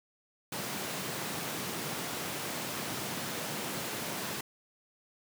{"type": "high-pass noise", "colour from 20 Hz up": "pink", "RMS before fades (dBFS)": -37, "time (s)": [0.52, 4.41], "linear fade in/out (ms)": 5, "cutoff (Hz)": 130, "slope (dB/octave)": 24, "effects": []}